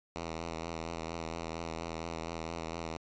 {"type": "tone with vibrato", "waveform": "5% pulse", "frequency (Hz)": 82.41, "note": "E2", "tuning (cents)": 0, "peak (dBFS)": -26, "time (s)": [0.16, 2.97], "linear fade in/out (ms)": 0, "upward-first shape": "triangle", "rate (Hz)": 4.3, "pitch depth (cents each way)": 44, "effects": ["resampled to 16000 Hz"]}